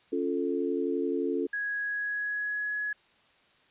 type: chord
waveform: sine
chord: Db augmented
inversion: none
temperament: equal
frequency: 277.2 / 349.2 / 440 Hz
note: Db4 / F4 / A4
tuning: 0 / 0 / 0 cents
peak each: -31 dBFS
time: 0.12-1.47 s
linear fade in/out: 10 ms
type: tone with pitch glide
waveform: sine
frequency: 1661.2 to 1686.3 Hz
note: G#6 to G#6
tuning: 0 to +26 cents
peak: -29 dBFS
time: 1.53-2.93 s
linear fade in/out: 5 ms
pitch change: +26 cents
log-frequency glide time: 1.8-2.76 s
effects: white hiss -63 dBFS RMS until 3.7 s + resampled to 8000 Hz